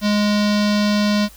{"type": "tone with low-pass filter", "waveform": "square", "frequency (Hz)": 207.7, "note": "G#3", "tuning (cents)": 0, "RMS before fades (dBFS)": -17, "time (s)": [0.01, 1.29], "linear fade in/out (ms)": 50, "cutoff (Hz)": 4700, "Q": 2.8, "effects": ["added 50 Hz sine -44 dBFS peak until 1.36 s", "white hiss -46 dBFS RMS until 1.36 s"]}